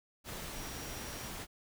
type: tone in noise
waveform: sine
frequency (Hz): 5670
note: F8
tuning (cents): +25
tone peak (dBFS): -52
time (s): 0.53-1.32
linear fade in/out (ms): 50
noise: pink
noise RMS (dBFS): -43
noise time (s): 0.24-1.47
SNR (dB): -12
effects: none